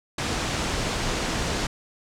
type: low-pass noise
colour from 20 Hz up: pink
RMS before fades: -27 dBFS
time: 0.18-1.67 s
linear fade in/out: 5 ms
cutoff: 7700 Hz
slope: 24 dB/octave
effects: none